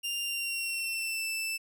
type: tone with pitch glide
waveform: sawtooth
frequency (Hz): 2794 to 2649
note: F7 to E7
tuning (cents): 0 to +8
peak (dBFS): -28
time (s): 0.03-1.58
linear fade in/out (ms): 20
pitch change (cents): -92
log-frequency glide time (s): 0.21-1.29
effects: none